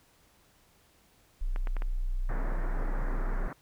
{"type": "tone", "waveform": "sine", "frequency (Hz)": 30.87, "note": "B0", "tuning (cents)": 0, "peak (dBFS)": -27, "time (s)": [1.41, 3.48], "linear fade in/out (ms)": 10}
{"type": "clicks", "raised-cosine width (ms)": 0.5, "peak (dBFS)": -25, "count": 4, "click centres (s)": [1.561, 1.672, 1.767, 1.821]}
{"type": "band-pass noise", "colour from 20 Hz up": "pink", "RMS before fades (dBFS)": -41, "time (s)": [2.29, 3.53], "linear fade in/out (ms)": 2, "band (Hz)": [110, 1900], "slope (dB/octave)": 48}
{"effects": ["pink hiss -64 dBFS RMS until 3.61 s"]}